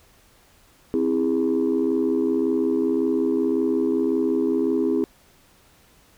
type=chord; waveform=sine; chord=C augmented; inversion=none; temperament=just; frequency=261.6 / 327 / 408.8 Hz; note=C4 / E4 / G#4; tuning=0 / -14 / -27 cents; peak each=-22 dBFS; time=0.94-5.04 s; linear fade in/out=0 ms; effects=tanh soft clip ceiling -13 dBFS + pink hiss -56 dBFS RMS until 6.17 s